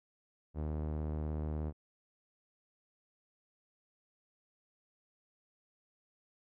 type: tone with low-pass filter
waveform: sawtooth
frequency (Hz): 76.6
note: D#2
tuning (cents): -27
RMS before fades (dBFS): -37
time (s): 0.54-1.73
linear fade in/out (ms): 50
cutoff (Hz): 710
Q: 0.69
effects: none